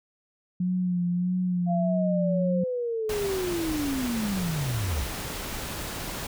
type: tone with vibrato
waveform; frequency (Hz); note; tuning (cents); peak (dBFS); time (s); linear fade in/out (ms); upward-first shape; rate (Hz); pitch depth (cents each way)
sine; 179.1; F3; +44; -23; 0.6-2.64; 5; sine; 1.6; 36
type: linear sweep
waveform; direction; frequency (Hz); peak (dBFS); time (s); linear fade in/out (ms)
sine; down; 698.5 to 54.9; -26; 1.66-5.08; 50
type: noise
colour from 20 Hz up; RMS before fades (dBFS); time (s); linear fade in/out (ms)
pink; -34; 3.09-6.27; 5
effects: none